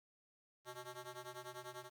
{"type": "ring-modulated tone", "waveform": "10% pulse", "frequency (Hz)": 248.1, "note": "B3", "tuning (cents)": 8, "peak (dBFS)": -37, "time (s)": [0.64, 1.9], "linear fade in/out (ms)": 50, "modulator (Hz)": 119, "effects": ["high-pass 150 Hz 12 dB/octave", "11-bit"]}